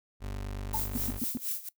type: tone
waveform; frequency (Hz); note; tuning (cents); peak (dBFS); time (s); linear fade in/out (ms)
30% pulse; 49; G1; 0; -32; 0.2-1.21; 50
type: noise with tremolo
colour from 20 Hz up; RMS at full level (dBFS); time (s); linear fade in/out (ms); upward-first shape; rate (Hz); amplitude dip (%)
violet; -32; 0.73-1.69; 5; sine; 4.2; 85
type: tone with exponential decay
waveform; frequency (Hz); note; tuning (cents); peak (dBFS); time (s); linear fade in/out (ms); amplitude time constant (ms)
sine; 885; A5; +10; -27; 0.74-0.84; 5; 20
type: tone bursts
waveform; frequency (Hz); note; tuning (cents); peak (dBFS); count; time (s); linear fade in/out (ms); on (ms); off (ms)
sine; 243.6; B3; -24; -29; 4; 0.95-1.372; 0; 23; 110
effects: noise-tail reverb RT60 0.1 s tail -19 dB re dry